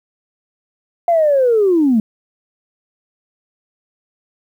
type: linear sweep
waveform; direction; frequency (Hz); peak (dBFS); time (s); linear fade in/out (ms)
sine; down; 700 to 207.7; -9; 1.08-2; 2
effects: tanh soft clip ceiling -5 dBFS + 8-bit